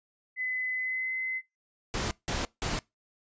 sine tone with pitch glide, 2019 to 2046 Hz, B6 to C7, +38 to -39 cents, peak -29 dBFS, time 0.36-1.42 s, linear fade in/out 50 ms, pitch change +23 cents, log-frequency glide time 0.73-1.13 s
pink noise bursts, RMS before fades -31 dBFS, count 3, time 1.94-2.79 s, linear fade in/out 0 ms, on 170 ms, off 170 ms
effects noise-tail reverb RT60 0.2 s tail -23 dB re dry + resampled to 16000 Hz

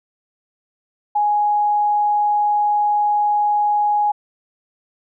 sine tone, 832 Hz, G#5, 3 cents sharp, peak -14 dBFS, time 1.15-4.12 s, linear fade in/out 10 ms, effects none

